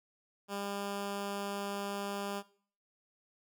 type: tone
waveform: 10% pulse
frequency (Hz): 200.6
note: G3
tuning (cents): +40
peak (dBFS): -28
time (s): 0.48-2.43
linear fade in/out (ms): 50
effects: noise-tail reverb RT60 0.5 s tail -19 dB re dry